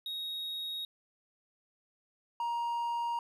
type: tone pair in turn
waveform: triangle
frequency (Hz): 3765 / 941.2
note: A#7 / A#5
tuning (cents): +16 / +16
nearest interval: 2 octaves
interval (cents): 2400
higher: first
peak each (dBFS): -34 / -29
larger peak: second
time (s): 0.06-0.85 / 2.4-3.19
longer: neither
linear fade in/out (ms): 2
effects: none